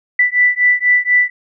sine beating tone pair, 1975.5 / 1979.6 Hz, B6 / B6, 0 / +4 cents, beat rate 4.1 Hz, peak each -13 dBFS, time 0.19-1.3 s, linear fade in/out 5 ms, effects none

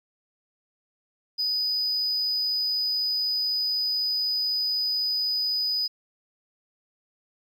sine tone, 4978 Hz, D#8, in tune, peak -21 dBFS, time 1.38-5.88 s, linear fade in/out 20 ms, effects tanh soft clip ceiling -22 dBFS + 10-bit

